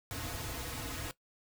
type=noise with comb filter; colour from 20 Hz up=pink; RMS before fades=-40 dBFS; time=0.11-1.11 s; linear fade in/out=0 ms; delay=5.1 ms; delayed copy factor=-0.75; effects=noise-tail reverb RT60 0.1 s tail -17 dB re dry